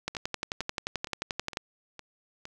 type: two click trains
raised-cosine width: 0.2 ms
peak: -13 / -24 dBFS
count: 18 / 6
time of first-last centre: 0.08-1.571 / 0.15-2.454 s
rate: 11.4 / 2.17 Hz
effects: none